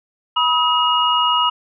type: tone cluster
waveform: sine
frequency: 973 / 1270 / 2872 Hz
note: B5 / D#6 / F7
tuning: -26 / +35 / +48 cents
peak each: -18 dBFS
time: 0.36-1.5 s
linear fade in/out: 10 ms
effects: none